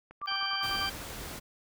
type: click train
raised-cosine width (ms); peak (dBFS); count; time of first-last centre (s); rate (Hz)
0.5; -34; 8; 0.11-0.85; 9.46
type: tone with tremolo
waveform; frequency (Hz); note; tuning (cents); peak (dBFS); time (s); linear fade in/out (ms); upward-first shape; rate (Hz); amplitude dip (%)
sine; 1174.7; D6; 0; -33; 0.21-0.89; 20; square; 10; 75
type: harmonic tone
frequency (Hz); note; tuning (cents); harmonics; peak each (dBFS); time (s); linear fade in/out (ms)
784; G5; 0; 1 / 2 / 3 / 4 / 6; -40 / -36 / -40 / -35 / -35; 0.27-0.9; 10
type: noise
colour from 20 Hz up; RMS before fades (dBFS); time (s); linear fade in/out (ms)
pink; -41; 0.62-1.4; 20
effects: none